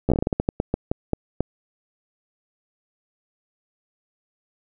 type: slowing click train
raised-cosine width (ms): 2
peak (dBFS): -7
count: 16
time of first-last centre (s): 0.09-1.406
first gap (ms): 12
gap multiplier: 1.25
effects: none